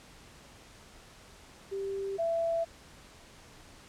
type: tone pair in turn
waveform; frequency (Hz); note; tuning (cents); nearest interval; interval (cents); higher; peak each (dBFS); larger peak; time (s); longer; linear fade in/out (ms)
sine; 392 / 666.7; G4 / E5; 0 / +19; major sixth; 919; second; -32 / -27; second; 1.71-2.18 / 2.18-2.65; neither; 20
effects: pink hiss -54 dBFS RMS until 3.88 s + low-pass 9000 Hz 12 dB/octave